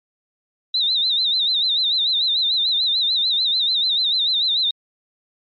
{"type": "tone with vibrato", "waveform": "sine", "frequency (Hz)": 3835, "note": "A#7", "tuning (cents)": 48, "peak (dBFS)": -16, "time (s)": [0.74, 4.71], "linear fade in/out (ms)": 5, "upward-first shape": "sine", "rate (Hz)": 6.8, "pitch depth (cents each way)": 120, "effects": ["MP3 32 kbps"]}